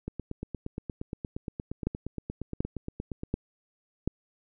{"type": "two click trains", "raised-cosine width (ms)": 3, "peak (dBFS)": [-21, -14], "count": [28, 4], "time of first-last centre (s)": [[0.08, 3.234], [1.87, 4.076]], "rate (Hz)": [8.56, 1.36], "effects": []}